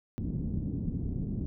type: low-pass noise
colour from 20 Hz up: white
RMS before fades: -33 dBFS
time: 0.18-1.46 s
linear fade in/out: 0 ms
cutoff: 240 Hz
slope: 24 dB/octave
effects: none